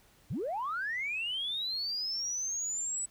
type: linear sweep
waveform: sine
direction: up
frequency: 82.4 to 7970 Hz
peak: -31 dBFS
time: 0.3-3.06 s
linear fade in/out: 10 ms
effects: tanh soft clip ceiling -27 dBFS + pink hiss -63 dBFS RMS until 3.1 s